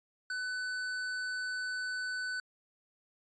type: tone with hard clipping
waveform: sine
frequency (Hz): 1500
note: F#6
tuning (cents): +23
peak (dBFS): -36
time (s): 0.3-2.4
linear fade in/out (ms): 2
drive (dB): 14
effects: resampled to 16000 Hz